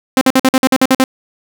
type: tone bursts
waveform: sawtooth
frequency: 261.6 Hz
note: C4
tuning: in tune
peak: -3 dBFS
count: 10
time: 0.17-1.04 s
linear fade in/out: 2 ms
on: 42 ms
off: 50 ms
effects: none